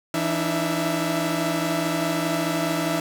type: tone cluster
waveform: sawtooth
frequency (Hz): 165.9 / 293.9 / 318.8 / 667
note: E3 / D4 / D#4 / E5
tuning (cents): +11 / +1 / +42 / +20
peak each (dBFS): -24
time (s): 0.14-3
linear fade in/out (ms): 2
effects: none